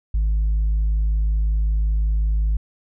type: tone with tanh clipping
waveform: sine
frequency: 52.7 Hz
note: G#1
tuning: 26 cents sharp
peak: -17 dBFS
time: 0.14-2.57 s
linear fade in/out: 5 ms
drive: 1 dB
effects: none